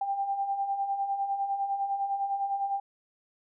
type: beating tone pair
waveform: sine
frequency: 784 / 793.9 Hz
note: G5 / G5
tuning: 0 / +22 cents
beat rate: 9.9 Hz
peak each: -36 / -28 dBFS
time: 0.01-2.8 s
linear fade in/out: 5 ms
effects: none